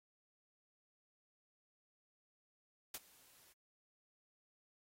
white noise with ADSR envelope, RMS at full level -42 dBFS, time 2.94-3.53 s, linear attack 4 ms, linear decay 40 ms, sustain -24 dB, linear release 10 ms, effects AAC 48 kbps

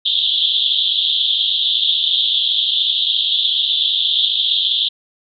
white band-pass noise, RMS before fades -17 dBFS, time 0.05-4.89 s, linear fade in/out 10 ms, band 3200 to 3700 Hz, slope 96 dB/octave, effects none

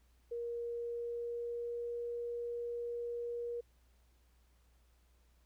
sine tone with pitch glide, 472.2 to 475.2 Hz, A#4 to A#4, +22 to +33 cents, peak -37 dBFS, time 0.31-3.61 s, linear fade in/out 10 ms, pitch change +11 cents, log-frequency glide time 0.74-2.01 s, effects added 60 Hz sine -66 dBFS peak until 5.45 s + pink hiss -75 dBFS RMS until 5.45 s

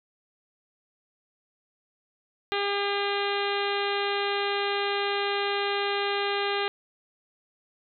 harmonic tone, 402.8 Hz, G4, 47 cents sharp, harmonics 1 / 2 / 3 / 4 / 5 / 6 / 7 / 8 / 9 / 10, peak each -29 / -32 / -34 / -35 / -36 / -37 / -37 / -38 / -39 / -39 dBFS, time 2.52-6.68 s, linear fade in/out 0 ms, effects none

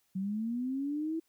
sine linear sweep, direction up, 184.6 to 329.6 Hz, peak -31 dBFS, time 0.15-1.2 s, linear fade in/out 10 ms, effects white hiss -74 dBFS RMS until 1.28 s

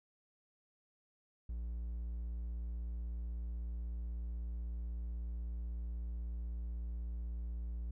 triangle tone, 58.1 Hz, A#1, 5 cents flat, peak -36 dBFS, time 1.49-7.91 s, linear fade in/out 5 ms, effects none

